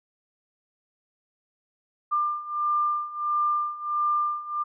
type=beating tone pair; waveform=sine; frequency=1194 / 1195.5 Hz; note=D6 / D6; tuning=+28 / +30 cents; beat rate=1.5 Hz; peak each=-28 / -25 dBFS; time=2.11-4.64 s; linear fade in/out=20 ms; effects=none